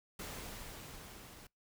pink noise with level ramp, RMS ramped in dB -44 to -55 dBFS, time 0.19-1.47 s, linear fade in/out 5 ms, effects noise-tail reverb RT60 0.2 s tail -26 dB re dry

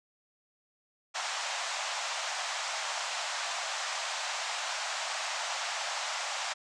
pink band-pass noise, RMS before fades -35 dBFS, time 1.14-6.54 s, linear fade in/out 20 ms, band 640 to 7800 Hz, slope 48 dB/octave, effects none

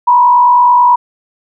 sine tone with frequency modulation, 976 Hz, B5, 21 cents flat, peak -4 dBFS, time 0.07-0.96 s, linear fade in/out 10 ms, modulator 49.3 Hz, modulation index 0.61, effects none

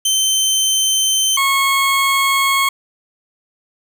20% pulse tone pair in turn, 3095 / 1094.2 Hz, G7 / C#6, -23 / -23 cents, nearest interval octave + tritone, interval 1800 cents, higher first, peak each -8 dBFS, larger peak neither, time 0.05-1.37 / 1.37-2.69 s, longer neither, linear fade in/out 5 ms, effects none

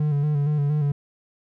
triangle tone with vibrato, 146.83 Hz, D3, in tune, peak -17 dBFS, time 0-0.92 s, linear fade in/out 5 ms, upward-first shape square, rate 4.3 Hz, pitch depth 43 cents each way, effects none

